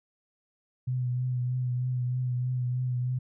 sine tone with vibrato, 125.4 Hz, B2, 27 cents sharp, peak -26 dBFS, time 0.87-3.19 s, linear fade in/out 10 ms, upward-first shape triangle, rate 3.2 Hz, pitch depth 32 cents each way, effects none

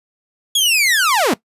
sawtooth linear sweep, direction down, 3388 to 188.6 Hz, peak -9 dBFS, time 0.55-1.34 s, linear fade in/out 5 ms, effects noise-tail reverb RT60 0.1 s tail -19 dB re dry + resampled to 32000 Hz

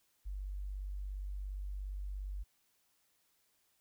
sine tone, 48.61 Hz, G1, 14 cents flat, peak -38 dBFS, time 0.25-2.44 s, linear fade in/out 20 ms, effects white hiss -75 dBFS RMS until 3.8 s

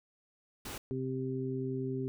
pink noise, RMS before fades -42 dBFS, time 0.65-0.78 s, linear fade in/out 5 ms
harmonic tone, 130.81 Hz, C3, in tune, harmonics 1 / 2 / 3, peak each -37 / -37 / -37 dBFS, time 0.91-2.08 s, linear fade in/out 0 ms
effects none

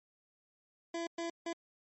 25% pulse tone bursts at uneven times, 336.5 Hz, E4, 36 cents sharp, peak -32 dBFS, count 3, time 0.94-1.07 / 1.18-1.3 / 1.46-1.53 s, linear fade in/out 5 ms, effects MP3 32 kbps

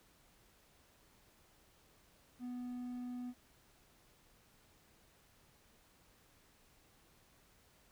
triangle tone, 246.9 Hz, B3, in tune, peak -39 dBFS, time 2.39-3.34 s, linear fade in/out 50 ms, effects pink hiss -68 dBFS RMS until 7.91 s

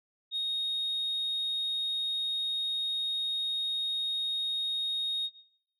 sine tone, 3728 Hz, A#7, 1 cent flat, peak -27 dBFS, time 0.31-5.3 s, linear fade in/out 50 ms, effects noise-tail reverb RT60 0.8 s tail -18 dB re dry + tanh soft clip ceiling -26 dBFS

